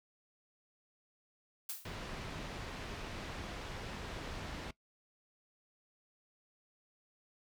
blue noise with exponential decay, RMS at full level -37 dBFS, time 1.69-1.96 s, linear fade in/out 5 ms, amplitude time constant 58 ms
pink low-pass noise, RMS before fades -44 dBFS, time 1.85-4.71 s, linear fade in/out 5 ms, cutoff 4200 Hz, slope 12 dB/octave
effects noise-tail reverb RT60 0.1 s tail -20 dB re dry

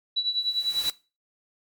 sine tone with tremolo, 3937 Hz, B7, 6 cents flat, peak -20 dBFS, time 0.16-0.9 s, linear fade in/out 10 ms, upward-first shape triangle, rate 10 Hz, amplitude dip 85%
white noise with exponential growth, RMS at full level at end -31 dBFS, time 0.25-0.9 s, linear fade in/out 1 ms, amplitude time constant 140 ms
effects noise-tail reverb RT60 0.3 s tail -20 dB re dry + MP3 96 kbps

